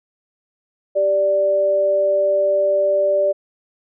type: tone pair together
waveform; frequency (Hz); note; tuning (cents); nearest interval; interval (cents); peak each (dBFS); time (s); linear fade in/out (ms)
sine; 392 / 587.3; G4 / D5; 0 / 0; perfect fifth; 700; -24 / -14; 0.95-3.33; 20
effects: none